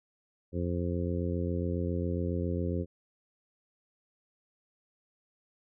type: harmonic tone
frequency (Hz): 87.3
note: F2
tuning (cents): 0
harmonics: 1 / 2 / 3 / 4 / 5 / 6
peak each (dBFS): -32 / -35 / -37 / -38 / -39 / -40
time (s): 0.52-2.86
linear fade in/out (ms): 50
effects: none